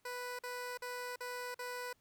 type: tone bursts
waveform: 15% pulse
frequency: 493.9 Hz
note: B4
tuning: in tune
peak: -34 dBFS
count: 5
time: 0.05-1.93 s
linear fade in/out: 5 ms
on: 340 ms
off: 45 ms
effects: pink hiss -75 dBFS RMS until 2 s